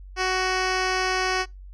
10% pulse tone with low-pass filter, 372.3 Hz, F#4, 11 cents sharp, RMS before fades -24 dBFS, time 0.16-1.46 s, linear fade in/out 50 ms, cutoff 4900 Hz, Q 1.7, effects noise-tail reverb RT60 0.2 s tail -24 dB re dry + added 47 Hz sine -39 dBFS peak until 1.73 s

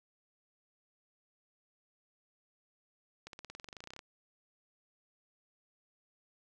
accelerating click train, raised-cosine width 0.2 ms, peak -29 dBFS, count 18, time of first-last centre 3.27-3.992 s, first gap 62 ms, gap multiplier 0.95, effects none

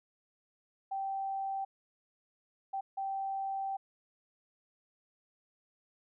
sine tone bursts at uneven times, 779 Hz, G5, 11 cents flat, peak -33 dBFS, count 3, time 0.91-1.65 / 2.73-2.81 / 2.97-3.77 s, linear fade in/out 10 ms, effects none

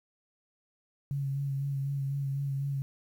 sine tone with vibrato, 138.59 Hz, C#3, in tune, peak -29 dBFS, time 1.11-2.82 s, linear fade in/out 0 ms, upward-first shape sine, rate 4 Hz, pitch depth 26 cents each way, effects 10-bit

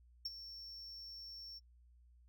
triangle tone with ADSR envelope, 5450 Hz, F8, 43 cents flat, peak -35 dBFS, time 0.25-1.6 s, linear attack 7 ms, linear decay 31 ms, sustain -12 dB, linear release 28 ms, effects noise-tail reverb RT60 0.1 s tail -25 dB re dry + added 60 Hz sine -62 dBFS peak until 2.28 s

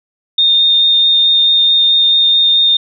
sine tone with vibrato, 3654 Hz, A#7, 35 cents flat, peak -7 dBFS, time 0.38-2.77 s, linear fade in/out 5 ms, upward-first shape sine, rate 4.6 Hz, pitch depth 8 cents each way, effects none

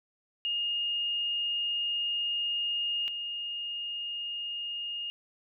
sine tone pair in turn, 2842 / 2842 Hz, F7 / F7, +30 / +30 cents, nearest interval unison, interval 0 cents, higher neither, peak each -28 / -33 dBFS, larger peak first, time 0.45-3.08 / 3.08-5.1 s, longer first, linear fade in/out 0 ms, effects none

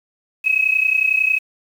sine tone pair together, 2540 / 2571 Hz, D#7 / E7, +35 / -44 cents, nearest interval unison, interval 21 cents, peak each -17 dBFS, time 0.44-1.39 s, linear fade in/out 20 ms, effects 7-bit

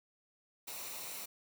white noise with comb filter, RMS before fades -44 dBFS, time 0.67-1.26 s, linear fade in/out 10 ms, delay 0.61 ms, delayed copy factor -0.5, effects none

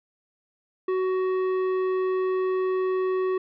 triangle tone with tanh clipping, 373.4 Hz, F#4, 16 cents sharp, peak -24 dBFS, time 0.88-3.38 s, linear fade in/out 5 ms, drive 15 dB, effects none

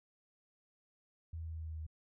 sine tone with pitch steps, 81.8 / 81.33 / 80.86 / 80.39 / 79.93 / 79.47 / 79.01 / 78.56 Hz, E2 / E2 / E2 / E2 / D#2 / D#2 / D#2 / D#2, -13 / -23 / -33 / -43 / +47 / +37 / +27 / +17 cents, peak -40 dBFS, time 1.33-1.866 s, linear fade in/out 5 ms, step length 67 ms, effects none

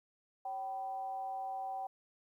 sine tone with frequency modulation, 770 Hz, G5, 31 cents flat, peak -37 dBFS, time 0.45-1.87 s, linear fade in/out 5 ms, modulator 218 Hz, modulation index 0.37, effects 12-bit

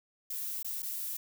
violet noise with dropouts, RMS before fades -37 dBFS, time 0.3-1.17 s, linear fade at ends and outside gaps 5 ms, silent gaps 0.628-0.645 / 0.823-0.829 s, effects none

